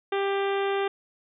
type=harmonic tone; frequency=395.2 Hz; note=G4; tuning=14 cents sharp; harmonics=1 / 2 / 3 / 4 / 5 / 6 / 7 / 8 / 9; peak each=-25 / -31 / -35 / -37 / -39 / -41 / -42 / -43 / -44 dBFS; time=0.12-0.88 s; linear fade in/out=5 ms; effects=none